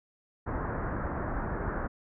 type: low-pass noise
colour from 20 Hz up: pink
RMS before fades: -33 dBFS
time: 0.46-1.88 s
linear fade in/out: 20 ms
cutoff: 1700 Hz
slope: 48 dB/octave
effects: none